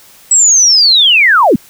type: linear sweep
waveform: sine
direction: down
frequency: 7890 to 160 Hz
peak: -4 dBFS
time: 0.31-1.56 s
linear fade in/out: 5 ms
effects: white hiss -41 dBFS RMS until 1.69 s